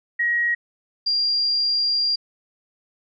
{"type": "tone pair in turn", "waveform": "sine", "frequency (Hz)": [1896, 4778], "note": ["A#6", "D8"], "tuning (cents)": [29, 29], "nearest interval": "octave + major third", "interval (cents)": 1600, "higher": "second", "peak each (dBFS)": -18, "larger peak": "neither", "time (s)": [[0.19, 0.55], [1.06, 2.16]], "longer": "second", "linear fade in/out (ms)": 10, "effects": []}